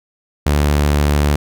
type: tone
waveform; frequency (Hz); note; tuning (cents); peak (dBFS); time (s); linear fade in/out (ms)
sawtooth; 73.2; D2; -5; -8; 0.46-1.36; 5
effects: none